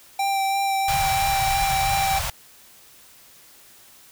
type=tone with vibrato; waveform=square; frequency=784 Hz; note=G5; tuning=in tune; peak=-21 dBFS; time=0.19-2.19 s; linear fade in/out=5 ms; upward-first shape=sine; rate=3 Hz; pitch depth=14 cents each way
type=band-stop noise; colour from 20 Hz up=pink; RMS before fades=-27 dBFS; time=0.88-2.3 s; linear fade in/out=2 ms; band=160 to 600 Hz; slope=48 dB/octave
effects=white hiss -50 dBFS RMS until 4.11 s